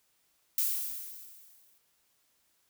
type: noise with exponential decay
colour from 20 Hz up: violet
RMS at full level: -27 dBFS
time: 0.58-1.78 s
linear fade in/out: 1 ms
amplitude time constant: 260 ms
effects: white hiss -72 dBFS RMS until 2.69 s